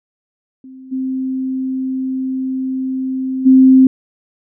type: tone with level steps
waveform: sine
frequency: 261.6 Hz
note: C4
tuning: in tune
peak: -33 / -17 / -4 dBFS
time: 0.64-3.87 s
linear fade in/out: 2 ms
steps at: 0.91 / 3.45 s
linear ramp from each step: 20 ms
effects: none